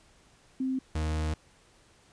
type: tone pair in turn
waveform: sine / 40% pulse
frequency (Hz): 261.6 / 77.77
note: C4 / D#2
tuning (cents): 0 / 0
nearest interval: octave + major sixth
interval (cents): 2100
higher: first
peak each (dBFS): -27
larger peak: neither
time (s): 0.6-0.79 / 0.95-1.34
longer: second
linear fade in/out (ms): 5
effects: pink hiss -61 dBFS RMS until 2.12 s + resampled to 22050 Hz